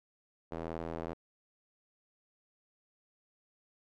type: tone with band-pass filter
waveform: square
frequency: 41.07 Hz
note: E1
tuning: 6 cents flat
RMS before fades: -40 dBFS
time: 0.51-1.14 s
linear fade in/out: 10 ms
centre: 540 Hz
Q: 1
effects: none